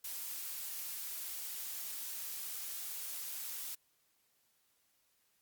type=noise; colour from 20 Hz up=blue; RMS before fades=-42 dBFS; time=0.04-3.75 s; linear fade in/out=5 ms; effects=white hiss -75 dBFS RMS until 5.41 s + Opus 48 kbps